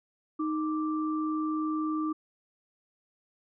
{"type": "tone pair together", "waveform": "sine", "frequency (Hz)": [311.1, 1174.6], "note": ["D#4", "D6"], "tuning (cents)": [0, 0], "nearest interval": "octave + major seventh", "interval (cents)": 2300, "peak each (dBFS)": [-28, -35], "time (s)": [0.39, 2.13], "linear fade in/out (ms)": 10, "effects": []}